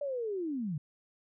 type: linear sweep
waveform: sine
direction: down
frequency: 587.3 to 137.6 Hz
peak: -32 dBFS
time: 0.01-0.78 s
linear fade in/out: 5 ms
effects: none